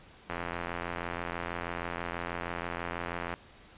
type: click train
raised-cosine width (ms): 0.5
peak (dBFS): -19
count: 263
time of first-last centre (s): 0.3-3.339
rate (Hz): 86.2
effects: pink hiss -55 dBFS RMS until 3.77 s + resampled to 8000 Hz